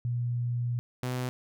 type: tone pair in turn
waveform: sine / sawtooth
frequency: 120.7 / 126.19 Hz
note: B2 / B2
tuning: -39 / +38 cents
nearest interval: minor second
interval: 77 cents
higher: second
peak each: -27 / -26 dBFS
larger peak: second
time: 0.05-0.79 / 1.03-1.29 s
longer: first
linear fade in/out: 0 ms
effects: none